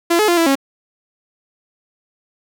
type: tone with pitch steps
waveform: sawtooth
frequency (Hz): 340.1 / 425.8 / 346.4 / 332.1 / 273.4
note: F4 / G#4 / F4 / E4 / C#4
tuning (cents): -46 / +43 / -14 / +13 / -24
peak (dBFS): -8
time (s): 0.1-0.555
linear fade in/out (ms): 10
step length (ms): 91
effects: none